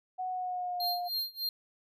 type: tone with pitch glide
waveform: sine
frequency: 740 to 710.3 Hz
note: F#5 to F5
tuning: 0 to +29 cents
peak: -32 dBFS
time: 0.18-1.09 s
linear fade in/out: 20 ms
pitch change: -71 cents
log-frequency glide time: 0.29-0.85 s
type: tone with tremolo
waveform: square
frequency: 4198 Hz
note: C8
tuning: 5 cents sharp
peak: -30 dBFS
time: 0.8-1.49 s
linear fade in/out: 2 ms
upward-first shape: sine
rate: 3.3 Hz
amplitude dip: 95%
effects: none